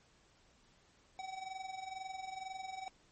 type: tone with amplitude modulation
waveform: square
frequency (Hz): 761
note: F#5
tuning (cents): +48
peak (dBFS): -40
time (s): 1.19-2.88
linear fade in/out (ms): 0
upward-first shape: sine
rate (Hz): 22.1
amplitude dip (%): 70
effects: pink hiss -68 dBFS RMS until 3.11 s + MP3 32 kbps